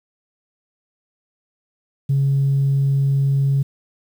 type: tone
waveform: sine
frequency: 138 Hz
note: C#3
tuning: 7 cents flat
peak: -13 dBFS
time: 2.09-3.63 s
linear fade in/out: 10 ms
effects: tanh soft clip ceiling -11 dBFS + 8-bit